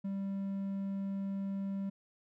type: tone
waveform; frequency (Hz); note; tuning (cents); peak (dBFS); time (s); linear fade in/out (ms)
triangle; 196; G3; 0; -32; 0.04-1.9; 10
effects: none